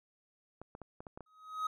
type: clicks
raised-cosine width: 1 ms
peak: -32 dBFS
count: 7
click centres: 0.616 / 0.751 / 0.817 / 1.005 / 1.068 / 1.175 / 1.207 s
type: tone with exponential growth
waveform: triangle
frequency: 1264 Hz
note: D#6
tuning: 27 cents sharp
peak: -28 dBFS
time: 1.26-1.67 s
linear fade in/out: 5 ms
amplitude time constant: 89 ms
effects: none